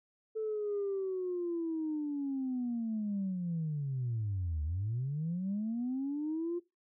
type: linear two-way sweep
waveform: sine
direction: down then up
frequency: 442.2 to 73 to 353.7 Hz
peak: -31 dBFS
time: 0.35-6.6 s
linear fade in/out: 20 ms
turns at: 4.63 s
effects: noise-tail reverb RT60 0.2 s tail -18 dB re dry + tanh soft clip ceiling -28 dBFS